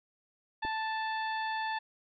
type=harmonic tone; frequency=880 Hz; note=A5; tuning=in tune; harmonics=1 / 2 / 3 / 4 / 5; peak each=-33 / -37 / -45 / -46 / -49 dBFS; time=0.62-1.79 s; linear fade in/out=10 ms
type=clicks; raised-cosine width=2 ms; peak=-30 dBFS; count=2; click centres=0.649 / 0.652 s
effects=none